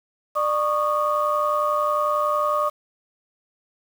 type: tone cluster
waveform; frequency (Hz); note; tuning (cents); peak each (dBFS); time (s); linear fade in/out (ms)
sine; 597 / 1113 / 1224; D5 / C#6 / D#6; +28 / +7 / -29; -23; 0.35-2.7; 20
effects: tanh soft clip ceiling -10 dBFS + 7-bit